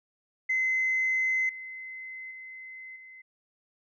sine tone with level steps, 2052 Hz, C7, 34 cents flat, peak -23 / -38 / -41 / -46 dBFS, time 0.49-3.22 s, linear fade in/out 10 ms, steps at 1.49 / 2.31 / 2.96 s, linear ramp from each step 2 ms, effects tanh soft clip ceiling -19 dBFS

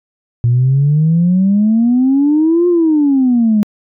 sine exponential two-way sweep, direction up then down, 116.8 to 356.5 to 205 Hz, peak -7 dBFS, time 0.44-3.63 s, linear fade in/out 0 ms, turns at 2.68 s, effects tanh soft clip ceiling -4 dBFS

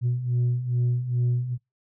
sine beating tone pair, 120.6 / 123 Hz, B2 / B2, -41 / -7 cents, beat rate 2.4 Hz, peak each -26 / -21 dBFS, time 0.01-1.58 s, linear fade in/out 50 ms, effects noise-tail reverb RT60 0.2 s tail -26 dB re dry + tanh soft clip ceiling -18 dBFS

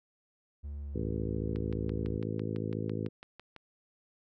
triangle tone with pitch glide, 72.2 to 70.19 Hz, D2 to C#2, -29 to +22 cents, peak -35 dBFS, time 0.63-2.19 s, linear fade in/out 20 ms, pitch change -49 cents, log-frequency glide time 0.79-1 s
harmonic tone, 54.1 Hz, A1, 29 cents flat, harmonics 2 / 3 / 4 / 5 / 6 / 7 / 8 / 9, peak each -37 / -39 / -40 / -41 / -42 / -42 / -43 / -44 dBFS, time 0.94-3.09 s, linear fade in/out 20 ms
click train, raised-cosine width 0.3 ms, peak -31 dBFS, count 13, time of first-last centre 1.56-3.563 s, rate 5.99 Hz
effects none

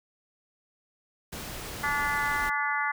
pink noise, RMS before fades -38 dBFS, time 1.32-2.5 s, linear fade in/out 10 ms
harmonic tone, 289.2 Hz, D4, 27 cents flat, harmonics 3 / 4 / 5 / 6 / 7, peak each -32 / -32 / -32 / -32 / -32 dBFS, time 1.83-2.92 s, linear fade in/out 10 ms
effects none

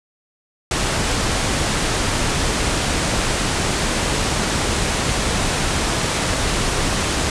pink low-pass noise, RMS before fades -20 dBFS, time 0.71-7.3 s, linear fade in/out 2 ms, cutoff 9700 Hz, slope 48 dB/octave, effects none

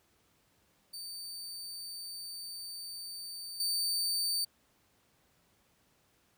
sawtooth tone with level steps, 4589 Hz, D8, 41 cents flat, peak -38 / -27 dBFS, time 0.93-4.45 s, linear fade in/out 10 ms, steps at 3.6 s, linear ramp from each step 2 ms, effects pink hiss -70 dBFS RMS until 6.37 s + high-pass 60 Hz 12 dB/octave

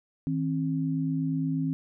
sine tone pair together, 159.06 / 267.5 Hz, D#3 / C4, +38 / +38 cents, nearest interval major sixth, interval 900 cents, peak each -28 dBFS, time 0.27-1.73 s, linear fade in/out 0 ms, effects none

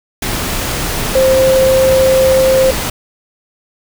sine tone in noise, 526 Hz, C5, 9 cents sharp, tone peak -7 dBFS, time 1.15-2.71 s, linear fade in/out 5 ms, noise pink, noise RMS -18 dBFS, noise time 0.22-2.9 s, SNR +8 dB, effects none

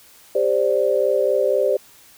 sine chord, G suspended fourth, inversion none, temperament equal with one note detuned, 397.5 / 523.3 / 587.3 Hz, G4 / C5 / D5, +24 / 0 / 0 cents, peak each -21 / -19 / -20 dBFS, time 0.35-1.77 s, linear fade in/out 5 ms, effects white hiss -49 dBFS RMS until 2.17 s

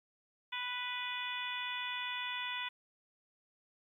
harmonic tone, 493.9 Hz, B4, in tune, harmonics 2 / 3 / 4 / 5 / 6 / 7, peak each -43 / -46 / -43 / -43 / -45 / -43 dBFS, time 0.52-2.69 s, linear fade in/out 10 ms, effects 12-bit

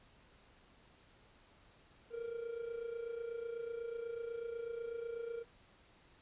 triangle tone with amplitude modulation, 465.7 Hz, A#4, 2 cents flat, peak -35 dBFS, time 2.1-5.45 s, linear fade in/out 50 ms, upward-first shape sine, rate 28.1 Hz, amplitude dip 65%, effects pink hiss -65 dBFS RMS until 6.21 s + resampled to 8000 Hz

